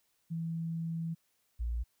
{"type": "tone pair in turn", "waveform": "sine", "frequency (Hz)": [164.81, 58.27], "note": ["E3", "A#1"], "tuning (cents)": [0, 0], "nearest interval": "octave + tritone", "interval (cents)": 1800, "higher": "first", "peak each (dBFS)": [-33, -31], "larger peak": "second", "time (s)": [[0.3, 1.15], [1.59, 1.84]], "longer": "first", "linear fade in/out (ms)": 20, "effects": ["white hiss -75 dBFS RMS until 2 s"]}